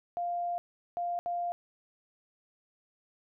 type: tone bursts at uneven times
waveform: sine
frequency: 698.5 Hz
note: F5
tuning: in tune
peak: -30 dBFS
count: 3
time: 0.17-0.58 / 0.97-1.19 / 1.26-1.52 s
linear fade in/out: 0 ms
effects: none